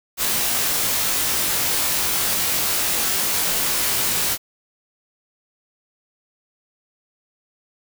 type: noise with comb filter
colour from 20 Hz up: white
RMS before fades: -21 dBFS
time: 0.17-4.38 s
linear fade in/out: 50 ms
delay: 20 ms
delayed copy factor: -0.9
effects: none